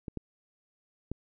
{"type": "clicks", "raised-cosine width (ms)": 3, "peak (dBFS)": [-24, -22, -21], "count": 3, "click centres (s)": [0.082, 0.173, 1.116], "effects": []}